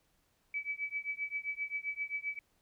sine tone with tremolo, 2294 Hz, D7, 41 cents flat, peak -31 dBFS, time 0.54-2.39 s, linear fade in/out 2 ms, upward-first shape triangle, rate 7.6 Hz, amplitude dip 100%, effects pink hiss -74 dBFS RMS until 2.61 s

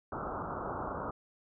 white low-pass noise, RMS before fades -38 dBFS, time 0.12-1.11 s, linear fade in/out 5 ms, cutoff 1400 Hz, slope 96 dB/octave, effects none

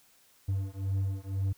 triangle beating tone pair, 96 / 98 Hz, G2 / G2, -36 / 0 cents, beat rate 2 Hz, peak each -30 dBFS, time 0.48-1.53 s, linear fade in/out 10 ms, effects white hiss -63 dBFS RMS until 1.57 s

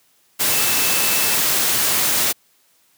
sine tone in noise, 2637 Hz, E7, in tune, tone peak -27 dBFS, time 0.5-1.36 s, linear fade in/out 20 ms, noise white, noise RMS -18 dBFS, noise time 0.39-2.33 s, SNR -12 dB, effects white hiss -59 dBFS RMS until 2.97 s + high-pass 100 Hz 12 dB/octave

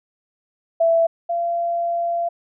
sine tone pair in turn, 664 / 685 Hz, E5 / F5, +12 / -34 cents, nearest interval minor second, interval 54 cents, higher second, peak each -13 / -19 dBFS, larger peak first, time 0.8-1.07 / 1.29-2.29 s, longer second, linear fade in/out 10 ms, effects none

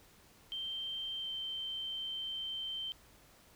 sine tone with pitch glide, 3136 to 3114 Hz, G7 to G7, 0 to -12 cents, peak -37 dBFS, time 0.52-2.92 s, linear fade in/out 0 ms, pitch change -12 cents, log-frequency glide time 1.19-1.28 s, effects pink hiss -62 dBFS RMS until 3.55 s

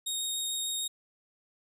20% pulse tone with vibrato, 3729 Hz, A#7, in tune, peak -25 dBFS, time 0.06-0.88 s, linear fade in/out 10 ms, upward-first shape triangle, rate 6.7 Hz, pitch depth 9 cents each way, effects none

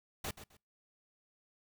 pink noise with echo, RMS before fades -39 dBFS, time 0.24-0.31 s, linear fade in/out 5 ms, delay 130 ms, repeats 2, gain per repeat -12 dB, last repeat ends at 0.57 s, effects noise-tail reverb RT60 0.3 s tail -26 dB re dry

